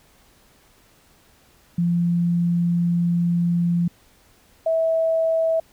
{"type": "tone pair in turn", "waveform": "sine", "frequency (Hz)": [172.4, 650.9], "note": ["F3", "E5"], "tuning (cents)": [-22, -22], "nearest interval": "octave + major seventh", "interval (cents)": 2300, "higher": "second", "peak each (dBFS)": -17, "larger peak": "neither", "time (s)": [[1.78, 3.88], [4.66, 5.6]], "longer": "first", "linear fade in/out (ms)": 5, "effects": ["pink hiss -56 dBFS RMS until 5.72 s"]}